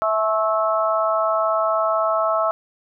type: harmonic tone with a mistuned harmonic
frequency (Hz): 218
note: A3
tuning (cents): -16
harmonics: 3 / 4 / 5 / 6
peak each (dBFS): -20 / -29 / -24 / -22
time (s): 0.02-2.51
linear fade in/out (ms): 0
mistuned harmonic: 4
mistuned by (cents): -29
effects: none